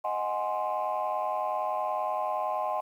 sine chord, Ab dominant seventh, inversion second, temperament equal, 622.3 / 740 / 830.6 / 1046.5 Hz, Eb5 / Gb5 / Ab5 / C6, 0 / 0 / 0 / 0 cents, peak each -32 dBFS, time 0.04-2.81 s, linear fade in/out 10 ms, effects tanh soft clip ceiling -21 dBFS + 10-bit

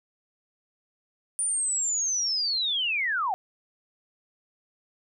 sine linear sweep, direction down, 9397 to 708 Hz, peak -24 dBFS, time 1.39-3.34 s, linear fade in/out 0 ms, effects none

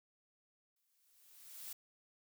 blue noise with exponential growth, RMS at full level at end -45 dBFS, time 0.76-1.73 s, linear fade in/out 5 ms, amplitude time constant 210 ms, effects none

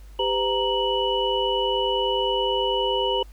sine tone cluster, 396.5 / 506 / 932 / 2953 Hz, G4 / B4 / A#5 / F#7, +20 / +42 / -1 / -4 cents, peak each -26 dBFS, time 0.19-3.23 s, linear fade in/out 5 ms, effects added 50 Hz sine -41 dBFS peak until 3.32 s + pink hiss -57 dBFS RMS until 3.32 s

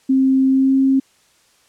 sine tone with pitch glide, 265.1 to 267.9 Hz, C4 to C4, +23 to +41 cents, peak -11 dBFS, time 0.09-1 s, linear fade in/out 10 ms, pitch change +18 cents, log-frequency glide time 0.48-0.75 s, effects white hiss -56 dBFS RMS until 1.68 s + low-pass 9000 Hz 12 dB/octave

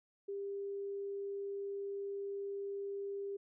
sine tone, 398.6 Hz, G4, 29 cents sharp, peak -38 dBFS, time 0.28-3.37 s, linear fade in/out 10 ms, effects none

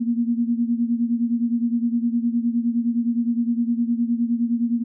sine beating tone pair, 233.1 / 242.8 Hz, A#3 / B3, 0 / -29 cents, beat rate 9.7 Hz, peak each -20 / -24 dBFS, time 0-4.84 s, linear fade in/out 20 ms, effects none

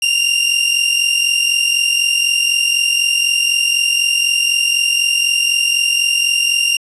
sawtooth tone pair together, 2769 / 2813 Hz, F7 / F7, -15 / +12 cents, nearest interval unison, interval 27 cents, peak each -12 dBFS, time 0.02-6.77 s, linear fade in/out 5 ms, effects resampled to 24000 Hz + 7-bit

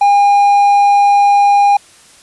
triangle tone, 810 Hz, G#5, 43 cents flat, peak -4 dBFS, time 0.01-1.77 s, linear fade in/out 5 ms, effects white hiss -43 dBFS RMS until 2.22 s + resampled to 24000 Hz

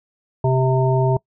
harmonic tone, 130.4 Hz, C3, 5 cents flat, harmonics 1 / 3 / 5 / 7, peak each -16 / -21 / -23 / -24 dBFS, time 0.44-1.17 s, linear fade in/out 5 ms, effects noise-tail reverb RT60 0.1 s tail -24 dB re dry

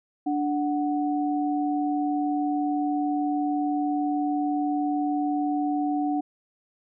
sine tone pair together, 293.7 / 740 Hz, D4 / F#5, 0 / 0 cents, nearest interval octave + major third, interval 1600 cents, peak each -24 / -28 dBFS, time 0.26-6.21 s, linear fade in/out 10 ms, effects none

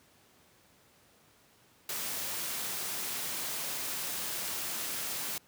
white noise, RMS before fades -36 dBFS, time 1.89-5.38 s, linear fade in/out 2 ms, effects pink hiss -63 dBFS RMS until 5.47 s + high-pass 100 Hz 12 dB/octave

